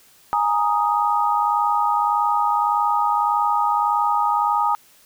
sine chord, Ab suspended second, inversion none, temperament equal, 830.6 / 932.3 / 1244.5 Hz, Ab5 / Bb5 / Eb6, 0 / 0 / 0 cents, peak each -21 dBFS, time 0.33-4.75 s, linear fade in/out 0 ms, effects white hiss -53 dBFS RMS until 5.05 s

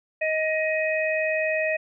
harmonic tone, 628 Hz, D#5, 16 cents sharp, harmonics 1 / 3 / 4, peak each -24 / -28 / -28 dBFS, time 0.21-1.77 s, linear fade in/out 10 ms, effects none

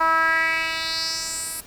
10% pulse tone with band-pass filter sweep, 324.5 Hz, E4, 27 cents flat, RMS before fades -23 dBFS, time 0-1.61 s, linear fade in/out 10 ms, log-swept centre 1100 to 11000 Hz, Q 3.3, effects pink hiss -46 dBFS RMS until 1.66 s

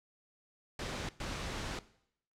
pink noise bursts at uneven times, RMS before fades -39 dBFS, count 2, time 0.79-1.09 / 1.2-1.79 s, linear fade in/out 2 ms, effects noise-tail reverb RT60 0.7 s tail -18 dB re dry + low-pass 6000 Hz 12 dB/octave

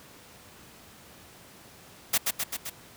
white noise with echo, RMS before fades -23 dBFS, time 2.13-2.18 s, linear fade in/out 10 ms, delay 130 ms, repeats 4, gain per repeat -3 dB, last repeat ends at 2.7 s, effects pink hiss -51 dBFS RMS until 2.96 s + high-pass 80 Hz 12 dB/octave

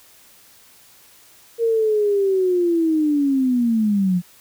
sine linear sweep, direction down, 466.2 to 173 Hz, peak -15 dBFS, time 1.58-4.22 s, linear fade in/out 50 ms, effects white hiss -50 dBFS RMS until 4.4 s

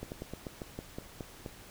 slowing click train, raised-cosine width 2 ms, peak -25 dBFS, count 10, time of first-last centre 0.03-1.462 s, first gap 89 ms, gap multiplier 1.14, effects pink hiss -52 dBFS RMS until 1.7 s

